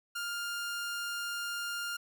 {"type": "tone", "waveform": "sawtooth", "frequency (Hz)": 1404, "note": "F6", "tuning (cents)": 9, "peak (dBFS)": -31, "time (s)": [0.15, 1.97], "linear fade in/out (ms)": 10, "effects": []}